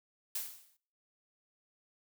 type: noise with exponential decay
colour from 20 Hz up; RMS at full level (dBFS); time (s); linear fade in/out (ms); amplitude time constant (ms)
blue; -34; 0.35-0.77; 5; 90
effects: noise-tail reverb RT60 0.6 s tail -24 dB re dry